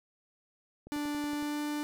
click train, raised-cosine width 2 ms, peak -35 dBFS, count 7, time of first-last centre 0.87-1.426 s, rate 10.8 Hz
45% pulse tone with pitch glide, 293.7 to 296.1 Hz, D4 to D4, 0 to +14 cents, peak -32 dBFS, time 0.92-1.83 s, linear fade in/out 0 ms, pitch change +14 cents, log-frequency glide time 1.34-1.62 s
effects none

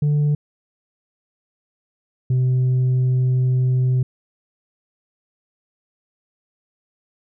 sine tone pair in turn, 147.4 / 127.68 Hz, D3 / C3, +7 / -42 cents, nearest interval major second, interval 249 cents, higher first, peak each -12 dBFS, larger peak neither, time 0.02-0.35 / 2.3-4.03 s, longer second, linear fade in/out 5 ms, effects tanh soft clip ceiling -14 dBFS

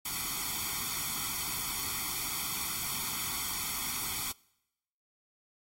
white noise with comb filter, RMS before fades -35 dBFS, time 0.05-4.32 s, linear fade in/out 5 ms, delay 0.89 ms, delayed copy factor +1, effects noise-tail reverb RT60 0.9 s tail -25 dB re dry + AAC 48 kbps

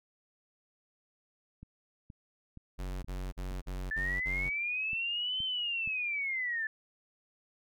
click train, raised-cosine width 5 ms, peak -35 dBFS, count 10, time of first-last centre 1.63-5.875 s, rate 2.12 Hz
square tone bursts, 46.25 Hz, F#1, in tune, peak -36 dBFS, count 6, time 2.78-4.5 s, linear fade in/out 20 ms, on 250 ms, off 44 ms
sine linear two-way sweep, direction up then down, 1735 to 3106 to 1735 Hz, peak -31 dBFS, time 3.91-6.67 s, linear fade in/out 2 ms, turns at 5.43 s
effects none

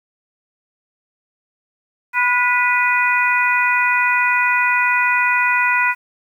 harmonic tone with a mistuned harmonic, 493.9 Hz, B4, in tune, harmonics 2 / 3 / 4 / 5, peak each -19 / -19 / -19 / -19 dBFS, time 2.13-5.95 s, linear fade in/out 50 ms, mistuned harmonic 3, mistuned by -32 cents, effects 8-bit

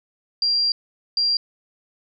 sine tone bursts at uneven times, 4756 Hz, D8, 21 cents sharp, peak -17 dBFS, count 2, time 0.42-0.72 / 1.17-1.37 s, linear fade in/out 2 ms, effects none

